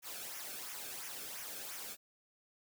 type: noise with flanger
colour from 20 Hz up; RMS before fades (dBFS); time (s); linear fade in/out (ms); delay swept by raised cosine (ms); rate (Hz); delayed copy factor
white; -45; 0.02-1.97; 50; 0.23 to 1.05; 2.9; -0.6
effects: none